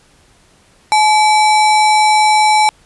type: tone with sample-and-hold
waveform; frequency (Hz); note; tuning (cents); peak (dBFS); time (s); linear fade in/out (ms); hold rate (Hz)
sine; 855; A5; -50; -7; 0.92-2.69; 0; 3150
effects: pink hiss -50 dBFS RMS until 2.85 s + resampled to 24000 Hz